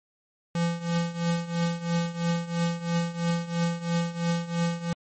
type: tone with tremolo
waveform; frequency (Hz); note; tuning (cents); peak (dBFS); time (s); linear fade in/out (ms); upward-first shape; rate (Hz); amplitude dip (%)
square; 169.9; F3; -47; -22; 0.55-4.93; 2; triangle; 3; 85
effects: MP3 32 kbps